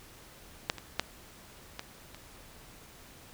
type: clicks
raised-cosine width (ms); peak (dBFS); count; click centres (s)
0.2; -9 / -24 / -9 / -19 / -27; 5; 0.699 / 0.783 / 0.996 / 1.794 / 2.146
effects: pink hiss -53 dBFS RMS until 3.33 s